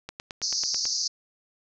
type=click train; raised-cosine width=0.2 ms; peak=-18 dBFS; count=8; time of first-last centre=0.09-0.854 s; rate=9.16 Hz
type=band-pass noise; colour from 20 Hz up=pink; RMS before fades=-28 dBFS; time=0.42-1.08 s; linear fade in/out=10 ms; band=4500 to 6300 Hz; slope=96 dB/octave
effects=none